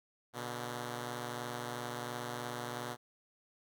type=tone pair together; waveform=5% pulse; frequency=121.26 / 144.2 Hz; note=B2 / D3; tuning=-31 / -31 cents; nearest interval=minor third; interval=300 cents; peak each=-28 / -35 dBFS; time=0.33-2.97 s; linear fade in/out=50 ms; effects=none